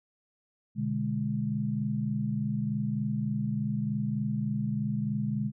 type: chord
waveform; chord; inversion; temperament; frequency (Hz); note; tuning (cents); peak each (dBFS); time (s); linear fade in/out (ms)
sine; G# diminished; first; equal; 123.47 / 146.83 / 207.7; B2 / D3 / G#3; 0 / 0 / 0; -33 / -33 / -30; 0.75-5.52; 50
effects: none